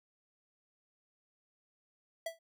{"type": "tone with exponential decay", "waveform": "square", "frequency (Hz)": 659.3, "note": "E5", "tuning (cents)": 0, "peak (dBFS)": -33, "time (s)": [2.26, 2.39], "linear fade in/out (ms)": 5, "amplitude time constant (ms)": 27, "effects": []}